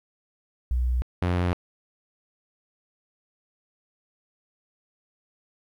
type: tone pair in turn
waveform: sine / sawtooth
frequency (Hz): 61.74 / 88.88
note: B1 / F2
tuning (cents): 0 / +31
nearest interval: tritone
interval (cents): 631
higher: second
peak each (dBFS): -21 / -18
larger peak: second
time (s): 0.71-1.02 / 1.22-1.53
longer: neither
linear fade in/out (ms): 0
effects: low-pass 3000 Hz 12 dB/octave + 10-bit